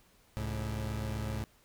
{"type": "tone pair together", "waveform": "30% pulse", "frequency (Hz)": [67.8, 107.63], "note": ["C#2", "A2"], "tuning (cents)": [-38, -38], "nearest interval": "minor sixth", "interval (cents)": 800, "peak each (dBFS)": [-35, -33], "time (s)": [0.37, 1.44], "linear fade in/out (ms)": 0, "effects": ["pink hiss -65 dBFS RMS until 1.64 s"]}